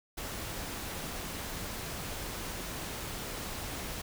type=noise; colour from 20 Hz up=pink; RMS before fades=-39 dBFS; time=0.17-4.02 s; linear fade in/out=10 ms; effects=none